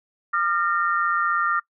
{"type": "tone cluster", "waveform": "sine", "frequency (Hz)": [1207, 1383, 1831], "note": ["D6", "F6", "A#6"], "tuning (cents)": [47, -17, -32], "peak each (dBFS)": [-23, -22, -28], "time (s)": [0.33, 1.6], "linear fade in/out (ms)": 10, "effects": ["noise-tail reverb RT60 0.1 s tail -23 dB re dry"]}